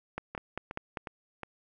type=two click trains; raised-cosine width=0.5 ms; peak=-23 / -19 dBFS; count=4 / 5; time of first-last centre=0.35-1.433 / 0.18-0.972 s; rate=2.77 / 5.05 Hz; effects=none